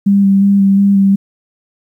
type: tone with vibrato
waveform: sine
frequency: 197.6 Hz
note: G3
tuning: 14 cents sharp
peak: -6 dBFS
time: 0.06-1.16 s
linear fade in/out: 10 ms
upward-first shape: square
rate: 2.8 Hz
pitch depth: 15 cents each way
effects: 8-bit